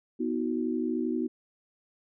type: chord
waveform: sine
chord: B major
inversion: none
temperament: equal with one note detuned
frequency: 246.9 / 317.7 / 370 Hz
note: B3 / D#4 / F#4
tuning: 0 / +36 / 0 cents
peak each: -30 / -31 / -33 dBFS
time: 0.19-1.28 s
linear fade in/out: 20 ms
effects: none